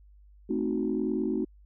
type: chord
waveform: sine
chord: A diminished seventh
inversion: none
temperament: equal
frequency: 220 / 261.6 / 311.1 / 370 Hz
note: A3 / C4 / Eb4 / Gb4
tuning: 0 / 0 / 0 / 0 cents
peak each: -31 dBFS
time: 0.49-1.45 s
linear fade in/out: 10 ms
effects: tanh soft clip ceiling -17 dBFS + added 50 Hz sine -52 dBFS peak until 1.65 s